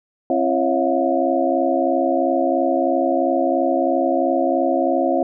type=tone cluster; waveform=sine; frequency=266.3 / 338.3 / 550 / 654 / 717 Hz; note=C4 / E4 / C#5 / E5 / F5; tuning=+31 / +45 / -14 / -14 / +45 cents; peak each=-22 dBFS; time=0.3-5.23 s; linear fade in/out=2 ms; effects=none